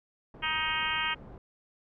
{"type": "low-pass noise", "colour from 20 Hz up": "pink", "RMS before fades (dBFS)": -48, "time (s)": [0.34, 1.38], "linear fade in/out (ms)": 2, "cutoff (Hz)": 820, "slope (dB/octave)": 12}
{"type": "harmonic tone", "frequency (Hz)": 313.9, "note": "D#4", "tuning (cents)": 15, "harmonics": [3, 4, 5, 6, 7, 8, 9, 10], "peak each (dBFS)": [-36, -36, -36, -36, -36, -36, -36, -36], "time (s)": [0.42, 1.15], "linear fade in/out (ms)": 20}
{"effects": []}